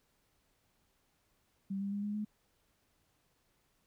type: tone with pitch steps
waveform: sine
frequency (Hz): 195.1 / 198.97 / 202.9 / 206.9 / 211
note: G3 / G3 / G#3 / G#3 / G#3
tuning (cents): -8 / +26 / -40 / -6 / +28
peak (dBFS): -34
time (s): 1.7-2.25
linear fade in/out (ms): 10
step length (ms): 110
effects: pink hiss -75 dBFS RMS until 3.86 s